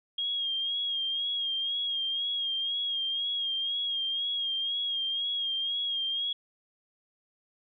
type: tone with vibrato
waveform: sine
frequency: 3254 Hz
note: G#7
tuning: 36 cents flat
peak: -28 dBFS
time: 0.18-6.33 s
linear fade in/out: 5 ms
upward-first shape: sine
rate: 2 Hz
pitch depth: 44 cents each way
effects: none